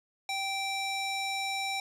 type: tone with band-pass filter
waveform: square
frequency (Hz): 780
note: G5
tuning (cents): -9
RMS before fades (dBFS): -33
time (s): 0.29-1.8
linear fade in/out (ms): 2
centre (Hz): 3700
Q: 0.76
effects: resampled to 32000 Hz + 10-bit